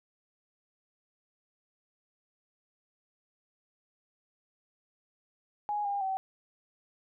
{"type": "tone with pitch steps", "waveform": "sine", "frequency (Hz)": [831, 805, 766], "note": ["G#5", "G5", "G5"], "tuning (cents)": [1, 46, -40], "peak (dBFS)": -29, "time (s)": [5.69, 6.17], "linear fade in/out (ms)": 0, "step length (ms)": 160, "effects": []}